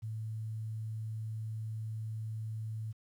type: tone with quantisation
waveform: sine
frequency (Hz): 110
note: A2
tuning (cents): 0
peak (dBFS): -36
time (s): 0.02-2.93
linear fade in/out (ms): 20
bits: 11
effects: none